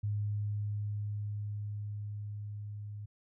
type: tone with level ramp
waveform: sine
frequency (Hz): 103.83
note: G#2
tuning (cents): 0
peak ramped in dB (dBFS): -30 to -40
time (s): 0.03-3.06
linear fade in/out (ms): 10
effects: none